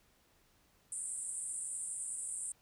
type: band-pass noise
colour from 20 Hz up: pink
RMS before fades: -41 dBFS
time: 0.92-2.52 s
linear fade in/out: 2 ms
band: 8100 to 9500 Hz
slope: 96 dB/octave
effects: pink hiss -70 dBFS RMS until 2.61 s